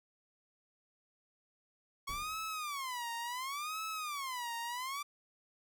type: tone with vibrato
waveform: sawtooth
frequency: 1100 Hz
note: C#6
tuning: 14 cents flat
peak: -34 dBFS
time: 2.07-5.03 s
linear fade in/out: 10 ms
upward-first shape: sine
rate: 0.7 Hz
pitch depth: 290 cents each way
type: noise with exponential decay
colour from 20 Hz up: brown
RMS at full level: -45 dBFS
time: 2.09-2.69 s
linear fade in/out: 2 ms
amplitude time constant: 130 ms
effects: none